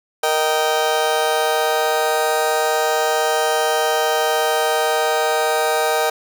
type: chord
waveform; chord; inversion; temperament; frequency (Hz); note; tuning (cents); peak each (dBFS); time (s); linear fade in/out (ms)
30% pulse; Eb major; second; just; 466.7 / 622.3 / 777.8; Bb4 / Eb5 / G5; +2 / 0 / -14; -18; 0.23-6.1; 5
effects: none